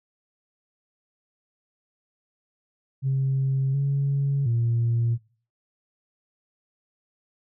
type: tone with pitch steps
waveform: sine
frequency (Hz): 134.4 / 139.4 / 116.9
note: C3 / C#3 / A#2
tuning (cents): +47 / +10 / +5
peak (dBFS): -19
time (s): 3.02-5.18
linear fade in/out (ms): 50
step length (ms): 720
effects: noise-tail reverb RT60 0.4 s tail -20 dB re dry + tanh soft clip ceiling -17 dBFS